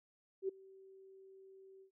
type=tone with ADSR envelope; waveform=sine; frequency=384.4 Hz; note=G4; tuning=34 cents flat; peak=-32 dBFS; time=0.42-1.91 s; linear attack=66 ms; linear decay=10 ms; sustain=-24 dB; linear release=95 ms; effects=none